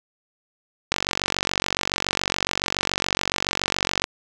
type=click train; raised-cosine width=0.2 ms; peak=-3 dBFS; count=148; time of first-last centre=0.92-4.041 s; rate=47.1 Hz; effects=none